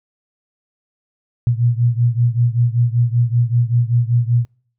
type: beating tone pair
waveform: sine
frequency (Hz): 117.7 / 122.9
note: A#2 / B2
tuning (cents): +17 / -8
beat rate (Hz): 5.2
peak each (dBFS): -15 / -17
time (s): 1.47-4.45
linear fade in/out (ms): 0
effects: noise-tail reverb RT60 0.5 s tail -26 dB re dry